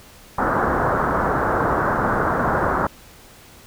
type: low-pass noise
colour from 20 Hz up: white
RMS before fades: -20 dBFS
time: 0.38-2.87 s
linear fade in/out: 5 ms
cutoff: 1500 Hz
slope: 48 dB/octave
effects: pink hiss -46 dBFS RMS until 3.66 s